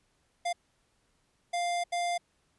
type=tone bursts at uneven times; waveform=square; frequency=698.5 Hz; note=F5; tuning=in tune; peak=-29 dBFS; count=3; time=0.45-0.53 / 1.53-1.84 / 1.92-2.18 s; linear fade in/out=10 ms; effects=pink hiss -72 dBFS RMS until 2.58 s + resampled to 24000 Hz